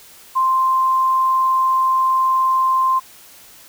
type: tone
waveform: sine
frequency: 1046.5 Hz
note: C6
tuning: in tune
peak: -13 dBFS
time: 0.35-3 s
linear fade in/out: 20 ms
effects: white hiss -44 dBFS RMS until 3.68 s